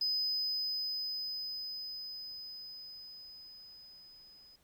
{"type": "tone with level ramp", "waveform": "triangle", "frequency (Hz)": 5020, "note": "D#8", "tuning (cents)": 15, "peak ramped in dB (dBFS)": [-27, -55], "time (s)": [0.01, 4.56], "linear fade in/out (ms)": 5, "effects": ["tanh soft clip ceiling -26 dBFS", "pink hiss -70 dBFS RMS until 4.63 s"]}